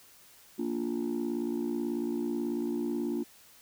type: chord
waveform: sine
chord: Bb major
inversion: none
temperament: just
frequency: 233.1 / 291.4 / 349.6 Hz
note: Bb3 / D4 / F4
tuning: 0 / -13 / +2 cents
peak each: -32 dBFS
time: 0.58-3.24 s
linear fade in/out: 20 ms
effects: tanh soft clip ceiling -25 dBFS + white hiss -57 dBFS RMS until 3.61 s